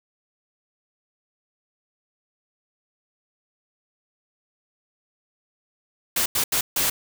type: noise bursts at uneven times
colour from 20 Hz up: white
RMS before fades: -22 dBFS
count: 4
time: 6.16-6.26 / 6.35-6.44 / 6.52-6.61 / 6.76-6.9 s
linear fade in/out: 5 ms
effects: none